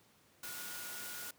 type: tone in noise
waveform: sine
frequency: 1442 Hz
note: F#6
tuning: 45 cents flat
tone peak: -50 dBFS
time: 0.43-1.31 s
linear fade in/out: 5 ms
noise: white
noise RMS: -45 dBFS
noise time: 0.43-1.31 s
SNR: -8 dB
effects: pink hiss -67 dBFS RMS until 1.38 s + high-pass 100 Hz 12 dB/octave